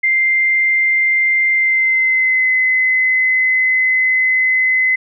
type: tone with pitch glide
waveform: sine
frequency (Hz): 2093 to 2037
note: C7 to C7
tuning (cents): 0 to -47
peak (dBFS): -11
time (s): 0.03-4.96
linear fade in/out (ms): 10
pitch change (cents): -47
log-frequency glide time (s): 1.52-2.51
effects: none